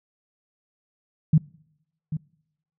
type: tone with echo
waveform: sine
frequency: 155.56 Hz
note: D#3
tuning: in tune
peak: -12 dBFS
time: 1.33-1.38 s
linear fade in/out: 5 ms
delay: 790 ms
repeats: 1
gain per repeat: -12 dB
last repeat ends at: 2.17 s
effects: noise-tail reverb RT60 0.8 s tail -24 dB re dry